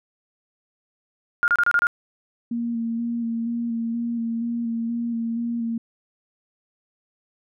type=tone bursts; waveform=sine; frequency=1416 Hz; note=F6; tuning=23 cents sharp; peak=-15 dBFS; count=6; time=1.43-1.869 s; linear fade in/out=0 ms; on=49 ms; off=29 ms
type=tone with vibrato; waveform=sine; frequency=232.4 Hz; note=A#3; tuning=5 cents flat; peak=-23 dBFS; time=2.51-5.78 s; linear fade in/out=5 ms; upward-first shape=square; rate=2.1 Hz; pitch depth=19 cents each way
effects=none